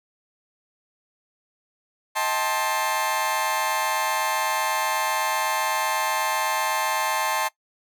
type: chord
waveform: sawtooth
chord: A half-diminished seventh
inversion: second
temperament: just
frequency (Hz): 633.6 / 792 / 880 / 1056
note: Eb5 / G5 / A5 / C6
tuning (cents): +31 / +18 / 0 / +16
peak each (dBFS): -28 / -27 / -22 / -23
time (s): 2.15-7.49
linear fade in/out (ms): 20
effects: noise-tail reverb RT60 0.1 s tail -20 dB re dry